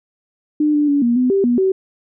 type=tone with pitch steps; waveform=sine; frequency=300.5 / 295 / 285.2 / 237.4 / 252 / 392.2 / 242 / 380.6 Hz; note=D4 / D4 / C#4 / A#3 / B3 / G4 / B3 / F#4; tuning=+40 / +8 / +49 / +32 / +35 / +1 / -35 / +49 cents; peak=-12 dBFS; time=0.6-1.72 s; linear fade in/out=5 ms; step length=140 ms; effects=none